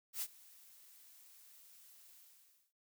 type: noise with ADSR envelope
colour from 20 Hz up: blue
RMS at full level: -38 dBFS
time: 0.13-2.73 s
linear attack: 87 ms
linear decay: 53 ms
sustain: -23 dB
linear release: 570 ms
effects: noise-tail reverb RT60 0.1 s tail -21 dB re dry